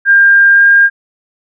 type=tone with pitch glide; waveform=sine; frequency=1601 to 1610.3 Hz; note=G6 to G6; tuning=+36 to +46 cents; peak=-3 dBFS; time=0.05-0.9 s; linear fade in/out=50 ms; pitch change=+10 cents; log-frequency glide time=0.51-0.64 s; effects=none